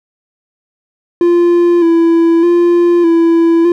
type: tone with vibrato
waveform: triangle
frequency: 340 Hz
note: F4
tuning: 46 cents flat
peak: -4 dBFS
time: 1.21-3.72 s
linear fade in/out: 2 ms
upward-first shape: square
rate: 0.82 Hz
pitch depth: 34 cents each way
effects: none